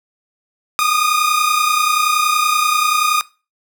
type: tone pair together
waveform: sawtooth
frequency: 1214 / 1244.5 Hz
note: D#6 / D#6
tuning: -43 / 0 cents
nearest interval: unison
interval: 43 cents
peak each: -13 dBFS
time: 0.79-3.21 s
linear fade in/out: 0 ms
effects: noise-tail reverb RT60 0.3 s tail -20 dB re dry